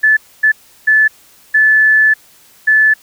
sine tone bursts at uneven times, 1738 Hz, A6, 22 cents flat, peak -6 dBFS, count 5, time 0.03-0.17 / 0.43-0.52 / 0.87-1.08 / 1.54-2.14 / 2.67-2.94 s, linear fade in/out 10 ms, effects white hiss -46 dBFS RMS until 3.02 s

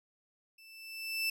30% pulse tone with level ramp, 2650 Hz, E7, 9 cents sharp, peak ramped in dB -53 to -26 dBFS, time 0.58-1.3 s, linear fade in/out 5 ms, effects none

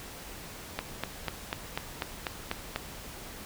click train, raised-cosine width 0.3 ms, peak -14 dBFS, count 9, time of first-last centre 0.79-2.76 s, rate 4.06 Hz, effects pink hiss -44 dBFS RMS until 3.45 s

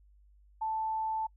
sine tone, 880 Hz, A5, in tune, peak -30 dBFS, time 0.61-1.27 s, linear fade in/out 10 ms, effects noise-tail reverb RT60 0.1 s tail -26 dB re dry + added 50 Hz sine -58 dBFS peak until 1.36 s

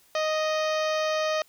harmonic tone, 622.3 Hz, D#5, in tune, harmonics 1 / 2 / 3 / 4 / 5 / 6 / 7 / 8 / 9 / 10, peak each -25 / -31 / -35 / -37 / -39 / -41 / -42 / -43 / -44 / -45 dBFS, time 0.15-1.42 s, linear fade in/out 2 ms, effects white hiss -60 dBFS RMS until 1.48 s

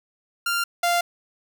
sawtooth tone pair in turn, 1391 / 695.5 Hz, F6 / F5, -7 / -7 cents, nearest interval octave, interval 1200 cents, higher first, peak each -18 / -15 dBFS, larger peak second, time 0.46-0.64 / 0.83-1.01 s, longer neither, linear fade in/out 5 ms, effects none

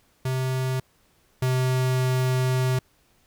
square tone pair in turn, 130 / 128.66 Hz, C3 / C3, -11 / -29 cents, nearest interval unison, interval 18 cents, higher first, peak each -24 / -21 dBFS, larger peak second, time 0.25-0.8 / 1.42-2.79 s, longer second, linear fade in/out 5 ms, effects pink hiss -63 dBFS RMS until 3.26 s

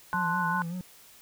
sine chord, F# diminished, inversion first, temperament equal, 880 / 1046.5 / 1480 Hz, A5 / C6 / F#6, 0 / 0 / 0 cents, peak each -31 / -30 / -30 dBFS, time 0.13-0.62 s, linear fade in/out 0 ms
triangle tone with vibrato, 174.61 Hz, F3, in tune, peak -30 dBFS, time 0.14-0.81 s, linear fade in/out 0 ms, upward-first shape sine, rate 5.2 Hz, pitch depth 84 cents each way
effects white hiss -54 dBFS RMS until 1.21 s

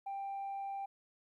sine tone, 789 Hz, G5, 11 cents sharp, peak -36 dBFS, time 0.06-0.86 s, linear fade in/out 10 ms, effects tanh soft clip ceiling -36 dBFS + 13-bit

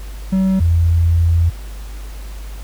triangle / sine tone pair in turn, 190 / 84.27 Hz, F#3 / E2, +46 / +39 cents, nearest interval octave + major second, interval 1407 cents, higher first, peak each -10 dBFS, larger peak neither, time 0.32-0.6 / 0.6-1.5 s, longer second, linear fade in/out 10 ms, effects added 50 Hz sine -27 dBFS peak until 2.63 s + pink hiss -41 dBFS RMS until 2.63 s

